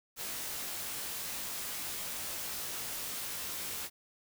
white noise with comb filter, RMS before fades -39 dBFS, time 0.16-3.9 s, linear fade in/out 50 ms, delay 19 ms, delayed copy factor -0.7, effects none

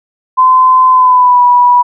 sine tone with pitch glide, 1026 to 978.5 Hz, C6 to B5, -34 to -16 cents, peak -3 dBFS, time 0.37-1.83 s, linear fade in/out 20 ms, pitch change -82 cents, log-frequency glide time 0.9-1.43 s, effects none

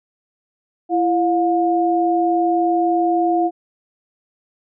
sine tone pair together, 336.6 / 713.2 Hz, E4 / F5, +36 / +36 cents, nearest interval octave + minor second, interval 1300 cents, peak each -17 dBFS, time 0.89-3.51 s, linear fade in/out 50 ms, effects none

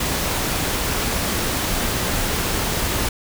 pink noise, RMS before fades -22 dBFS, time 0-3.09 s, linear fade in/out 5 ms, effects none

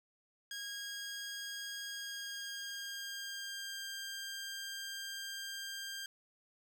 15% pulse tone with pitch glide, 1633 to 1593.9 Hz, G#6 to G6, -30 to +28 cents, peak -35 dBFS, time 0.51-6.06 s, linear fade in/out 2 ms, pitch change -42 cents, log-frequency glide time 1.87-3.85 s, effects none

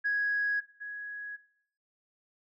sine tone pair in turn, 1661.2 / 1668.3 Hz, G#6 / G#6, 0 / +7 cents, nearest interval unison, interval 7 cents, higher second, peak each -25 / -37 dBFS, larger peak first, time 0.04-0.61 / 0.8-1.37 s, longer neither, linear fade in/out 20 ms, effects noise-tail reverb RT60 0.6 s tail -17 dB re dry + tanh soft clip ceiling -21 dBFS

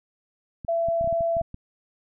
clicks, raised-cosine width 5 ms, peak -24 dBFS, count 10, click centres 0.648 / 0.886 / 1.011 / 1.044 / 1.075 / 1.127 / 1.208 / 1.368 / 1.413 / 1.544 s
sine tone, 670 Hz, E5, 28 cents sharp, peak -21 dBFS, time 0.68-1.42 s, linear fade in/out 10 ms
effects none

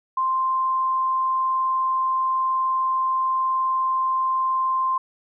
sine tone, 1046.5 Hz, C6, in tune, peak -19 dBFS, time 0.17-4.98 s, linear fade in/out 5 ms, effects none

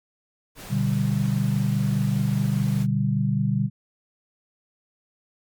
pink noise, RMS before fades -40 dBFS, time 0.55-2.87 s, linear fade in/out 50 ms
sine chord, G major, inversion first, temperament equal with one note detuned, 121.84 / 146.83 / 196 Hz, B2 / D3 / G3, -23 / 0 / 0 cents, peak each -24 dBFS, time 0.69-3.7 s, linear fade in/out 50 ms
effects MP3 96 kbps

